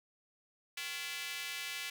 square tone with high-pass filter, 155.56 Hz, D#3, in tune, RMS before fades -41 dBFS, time 0.77-1.9 s, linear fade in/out 5 ms, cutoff 2400 Hz, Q 1.8, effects none

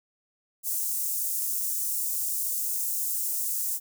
white high-pass noise, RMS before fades -29 dBFS, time 0.63-3.8 s, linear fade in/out 50 ms, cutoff 7000 Hz, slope 24 dB/octave, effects none

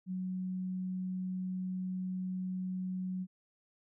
sine tone, 185 Hz, F#3, in tune, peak -34 dBFS, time 0.06-3.27 s, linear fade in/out 50 ms, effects none

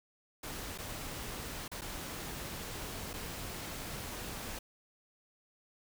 pink noise with dropouts, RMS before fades -42 dBFS, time 0.43-4.59 s, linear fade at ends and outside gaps 5 ms, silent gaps 0.778-0.784 / 1.68-1.715 / 1.811-1.817 / 3.133-3.137 s, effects none

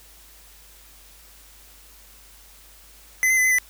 square tone with pitch steps, 2029 / 2066 / 2012 / 2041 / 1995 Hz, B6 / C7 / B6 / C7 / B6, +46 / -22 / +32 / -44 / +17 cents, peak -17 dBFS, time 3.23-3.585 s, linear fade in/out 0 ms, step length 71 ms, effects added 50 Hz sine -52 dBFS peak until 3.69 s + white hiss -50 dBFS RMS until 3.69 s

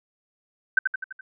sine tone with echo, 1538 Hz, G6, 33 cents flat, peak -13 dBFS, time 0.77-0.79 s, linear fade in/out 5 ms, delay 84 ms, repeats 5, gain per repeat -5 dB, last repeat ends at 1.21 s, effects none

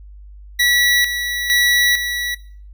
25% pulse tone with tremolo, 1942 Hz, B6, 30 cents flat, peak -9 dBFS, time 0.59-2.35 s, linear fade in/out 10 ms, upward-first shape square, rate 1.1 Hz, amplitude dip 60%, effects noise-tail reverb RT60 0.5 s tail -19 dB re dry + added 50 Hz sine -36 dBFS peak until 2.73 s

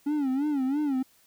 triangle tone with vibrato, 279.5 Hz, C#4, 14 cents sharp, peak -22 dBFS, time 0.06-1.03 s, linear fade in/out 10 ms, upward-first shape sine, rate 3 Hz, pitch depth 140 cents each way, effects white hiss -62 dBFS RMS until 1.26 s

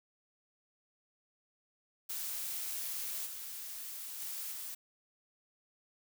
blue noise with level steps, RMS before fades -39 / -44 / -41 / -43 dBFS, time 2.09-4.75 s, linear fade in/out 10 ms, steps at 3.25 / 4.19 / 4.51 s, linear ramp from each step 20 ms, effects none

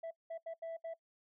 sine tone bursts at uneven times, 659.3 Hz, E5, in tune, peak -37 dBFS, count 5, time 0.03-0.11 / 0.3-0.38 / 0.46-0.54 / 0.62-0.77 / 0.84-0.94 s, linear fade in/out 10 ms, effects noise-tail reverb RT60 0.1 s tail -23 dB re dry + tanh soft clip ceiling -39 dBFS

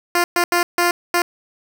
10% pulse tone bursts at uneven times, 349.2 Hz, F4, in tune, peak -6 dBFS, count 5, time 0.15-0.24 / 0.36-0.44 / 0.52-0.63 / 0.78-0.91 / 1.14-1.22 s, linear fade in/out 2 ms, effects none

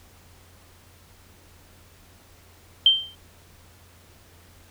sine tone with exponential decay, 3136 Hz, G7, in tune, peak -9 dBFS, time 2.86-3.15 s, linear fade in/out 2 ms, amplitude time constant 62 ms, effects added 87 Hz sine -54 dBFS peak until 4.7 s + pink hiss -54 dBFS RMS until 4.7 s

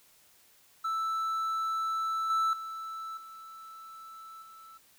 triangle tone with level steps, 1320 Hz, E6, 2 cents sharp, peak -27 / -23 / -35 / -43 / -47 dBFS, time 0.84-4.78 s, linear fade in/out 10 ms, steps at 2.3 / 2.53 / 3.17 / 4.42 s, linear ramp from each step 2 ms, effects white hiss -62 dBFS RMS until 4.98 s

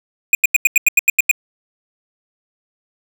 square tone bursts, 2462 Hz, D#7, 19 cents flat, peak -8 dBFS, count 10, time 0.33-1.313 s, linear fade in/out 2 ms, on 20 ms, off 87 ms, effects none

